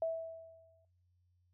sine tone with exponential decay, 654 Hz, E5, 14 cents flat, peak -30 dBFS, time 0.02-0.85 s, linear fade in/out 2 ms, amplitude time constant 180 ms, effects noise-tail reverb RT60 0.6 s tail -23 dB re dry + added 89 Hz sine -70 dBFS peak until 1.53 s

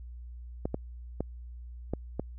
clicks, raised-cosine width 2 ms, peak -17 dBFS, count 5, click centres 0.655 / 0.744 / 1.206 / 1.936 / 2.196 s, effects added 60 Hz sine -41 dBFS peak until 2.38 s

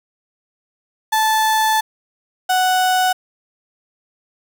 35% pulse tone pair in turn, 874 / 741 Hz, A5 / F#5, -12 / +2 cents, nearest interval minor third, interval 286 cents, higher first, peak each -12 dBFS, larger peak neither, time 1.12-1.81 / 2.49-3.13 s, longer first, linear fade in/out 10 ms, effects 8-bit

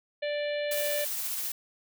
harmonic tone, 587.3 Hz, D5, in tune, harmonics 1 / 3 / 4 / 5 / 6 / 7, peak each -29 / -39 / -41 / -43 / -45 / -46 dBFS, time 0.22-1.05 s, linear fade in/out 10 ms
blue noise with tremolo, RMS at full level -32 dBFS, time 0.71-1.52 s, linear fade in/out 5 ms, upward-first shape sine, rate 15 Hz, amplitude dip 25%
effects none

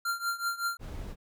square tone with tremolo, 1385 Hz, F6, 15 cents flat, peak -27 dBFS, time 0.05-0.77 s, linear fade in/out 5 ms, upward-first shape triangle, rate 5.3 Hz, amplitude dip 90%
brown noise, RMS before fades -39 dBFS, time 0.79-1.16 s, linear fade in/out 50 ms
effects none

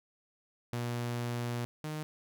sawtooth tone pair in turn, 120 / 153.7 Hz, B2 / D#3, -49 / -21 cents, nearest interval major third, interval 428 cents, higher second, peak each -29 / -32 dBFS, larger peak first, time 0.73-1.65 / 1.84-2.03 s, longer first, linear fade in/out 0 ms, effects none

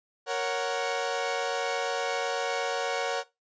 sawtooth chord, F# major, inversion first, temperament equal, 466.2 / 554.4 / 740 Hz, A#4 / C#5 / F#5, 0 / 0 / 0 cents, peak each -28 dBFS, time 0.26-3.24 s, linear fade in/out 50 ms, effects noise-tail reverb RT60 0.2 s tail -18 dB re dry + resampled to 16000 Hz

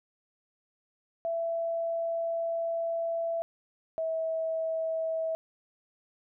sine tone pair in turn, 667 / 647.6 Hz, E5 / E5, +20 / -31 cents, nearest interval minor second, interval 51 cents, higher first, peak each -28 dBFS, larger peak neither, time 1.25-3.42 / 3.98-5.35 s, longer first, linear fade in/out 0 ms, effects none

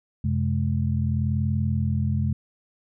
sine tone cluster, 89.9 / 130.7 / 211.3 Hz, F#2 / C3 / G#3, -49 / -1 / +30 cents, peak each -24 / -25 / -28 dBFS, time 0.24-2.33 s, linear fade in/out 5 ms, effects none

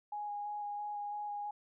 sine tone with vibrato, 827 Hz, G#5, 8 cents flat, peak -37 dBFS, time 0.12-1.51 s, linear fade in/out 5 ms, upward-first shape square, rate 3 Hz, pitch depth 10 cents each way, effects none

